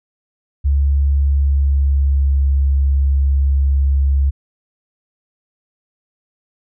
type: tone with pitch glide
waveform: sine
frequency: 70 to 68.84 Hz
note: C#2 to C#2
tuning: +18 to -11 cents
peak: -11 dBFS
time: 0.64-4.31 s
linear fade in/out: 20 ms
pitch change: -29 cents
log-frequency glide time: 1.17-2.44 s
effects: none